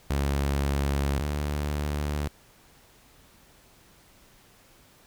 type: tone pair in turn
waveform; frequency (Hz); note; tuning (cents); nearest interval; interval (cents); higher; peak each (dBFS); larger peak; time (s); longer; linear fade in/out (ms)
sawtooth; 70 / 73.49; C#2 / D2; +18 / +2; minor second; 84; second; -20 / -23; first; 0.1-1.19 / 1.19-2.28; neither; 5
effects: pink hiss -57 dBFS RMS until 5.06 s